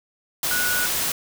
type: tone in noise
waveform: sine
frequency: 1466 Hz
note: F#6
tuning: 16 cents flat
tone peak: -23 dBFS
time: 0.51-0.86 s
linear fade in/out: 2 ms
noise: white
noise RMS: -24 dBFS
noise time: 0.43-1.12 s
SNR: -2 dB
effects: none